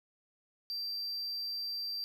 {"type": "tone", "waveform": "triangle", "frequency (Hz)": 4699, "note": "D8", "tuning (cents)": 0, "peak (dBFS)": -34, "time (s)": [0.7, 2.04], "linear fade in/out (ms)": 0, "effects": []}